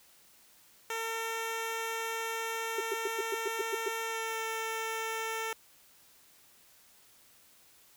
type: tone with pitch glide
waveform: 10% pulse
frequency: 452.4 to 447.5 Hz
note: A4 to A4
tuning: +48 to +29 cents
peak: -25 dBFS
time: 0.9-5.53 s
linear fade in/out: 2 ms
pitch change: -19 cents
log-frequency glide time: 4.01-4.41 s
type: tone bursts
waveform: sine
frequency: 405.1 Hz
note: G#4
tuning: 43 cents flat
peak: -29 dBFS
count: 9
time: 2.78-3.885 s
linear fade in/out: 5 ms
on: 25 ms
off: 110 ms
effects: white hiss -61 dBFS RMS until 7.96 s